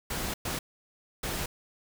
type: noise bursts at uneven times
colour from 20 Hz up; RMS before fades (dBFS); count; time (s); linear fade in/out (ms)
pink; -33; 3; 0.1-0.34 / 0.45-0.59 / 1.23-1.46; 5
effects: none